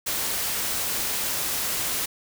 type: noise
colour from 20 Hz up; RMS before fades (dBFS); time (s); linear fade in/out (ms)
white; -27; 0.06-2.06; 10
effects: none